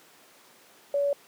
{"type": "tone", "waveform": "sine", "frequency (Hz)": 568, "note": "C#5", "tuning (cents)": 42, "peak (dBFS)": -22, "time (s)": [0.94, 1.13], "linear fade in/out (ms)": 2, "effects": ["pink hiss -55 dBFS RMS until 1.27 s", "high-pass 300 Hz 12 dB/octave"]}